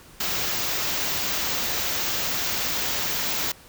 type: band-stop noise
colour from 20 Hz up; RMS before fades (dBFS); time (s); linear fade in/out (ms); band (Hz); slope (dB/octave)
white; -26; 0.2-3.52; 5; 7200 to 14000; 48
effects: pink hiss -49 dBFS RMS until 3.68 s